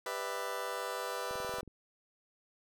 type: chord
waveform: 20% pulse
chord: E minor seventh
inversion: first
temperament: just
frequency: 395.6 / 494.4 / 593.3 / 659.3 Hz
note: G4 / B4 / D5 / E5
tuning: +16 / +2 / +18 / 0 cents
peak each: -39 / -34 / -39 / -38 dBFS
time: 0.06-1.61 s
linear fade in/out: 2 ms
type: click train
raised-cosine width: 3 ms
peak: -37 dBFS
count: 9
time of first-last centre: 1.31-1.677 s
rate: 21.8 Hz
effects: none